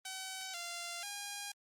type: tone with pitch steps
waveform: 5% pulse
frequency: 760 / 692 / 812 Hz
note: F#5 / F5 / G#5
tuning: +46 / -16 / -39 cents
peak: -29 dBFS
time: 0.05-1.52 s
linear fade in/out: 5 ms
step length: 490 ms
effects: Opus 24 kbps